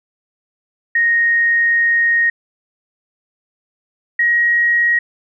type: tone pair in turn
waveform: sine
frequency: 1864.7 / 1891.8 Hz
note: A#6 / A#6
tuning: 0 / +25 cents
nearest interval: unison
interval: 25 cents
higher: second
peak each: -11 dBFS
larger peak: neither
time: 0.95-2.3 / 4.19-4.99 s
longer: first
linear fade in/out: 5 ms
effects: none